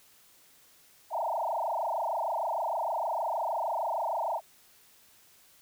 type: tone with frequency modulation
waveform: sine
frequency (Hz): 791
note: G5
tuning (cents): +15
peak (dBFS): -28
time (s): 1.1-4.41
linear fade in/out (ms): 50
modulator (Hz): 26.5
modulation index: 6.2
effects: white hiss -60 dBFS RMS until 5.61 s